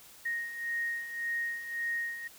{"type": "beating tone pair", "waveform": "sine", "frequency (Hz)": [1864.7, 1866.5], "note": ["A#6", "A#6"], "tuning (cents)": [0, 2], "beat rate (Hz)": 1.8, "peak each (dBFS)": [-39, -33], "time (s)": [0.25, 2.28], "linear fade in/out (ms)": 10, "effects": ["white hiss -54 dBFS RMS until 2.38 s"]}